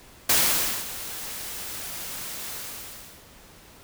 white noise with ADSR envelope, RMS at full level -19 dBFS, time 0.29-3.25 s, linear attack 7 ms, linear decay 550 ms, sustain -16 dB, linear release 700 ms, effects pink hiss -50 dBFS RMS until 3.83 s

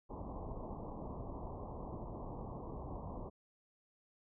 pink low-pass noise, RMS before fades -45 dBFS, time 0.09-3.3 s, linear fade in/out 20 ms, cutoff 1100 Hz, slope 96 dB/octave, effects none

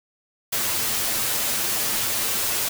white noise with comb filter, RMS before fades -24 dBFS, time 0.52-2.69 s, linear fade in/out 10 ms, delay 8.9 ms, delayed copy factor +0.8, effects none

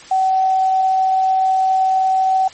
sine tone, 759 Hz, F#5, 44 cents sharp, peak -12 dBFS, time 0.11-2.48 s, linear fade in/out 5 ms, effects white hiss -39 dBFS RMS until 2.53 s + MP3 32 kbps

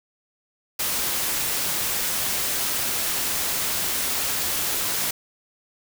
white noise, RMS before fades -25 dBFS, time 0.79-5.11 s, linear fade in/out 5 ms, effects none

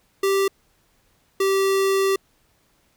square tone pair in turn, 391.3 / 388.6 Hz, G4 / G4, -3 / -15 cents, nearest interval unison, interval 12 cents, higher first, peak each -18 dBFS, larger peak neither, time 0.23-0.48 / 1.4-2.16 s, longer second, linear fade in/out 5 ms, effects pink hiss -63 dBFS RMS until 2.96 s

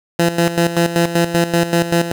15% pulse tone with tremolo, 170 Hz, F3, 46 cents flat, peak -5 dBFS, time 0.19-2.12 s, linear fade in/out 5 ms, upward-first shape square, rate 5.2 Hz, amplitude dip 70%, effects none

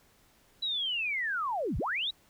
sine linear two-way sweep, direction down then up, 3970 to 30.98 to 3970 Hz, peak -29 dBFS, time 0.62-2.11 s, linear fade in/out 10 ms, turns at 1.78 s, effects pink hiss -64 dBFS RMS until 2.29 s

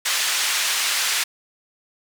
pink band-pass noise, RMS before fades -22 dBFS, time 0.05-1.24 s, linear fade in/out 10 ms, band 1800 to 10000 Hz, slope 12 dB/octave, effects none

